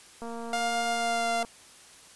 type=click train; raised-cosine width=1 ms; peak=-26 dBFS; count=286; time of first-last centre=0.22-1.448 s; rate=232 Hz
type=tone with pitch glide; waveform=sawtooth; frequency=704 to 693.9 Hz; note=F5 to F5; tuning=+14 to -11 cents; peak=-23 dBFS; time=0.53-1.43 s; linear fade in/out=2 ms; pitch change=-25 cents; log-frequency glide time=0.9-1.3 s
effects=white hiss -52 dBFS RMS until 2.15 s + resampled to 24000 Hz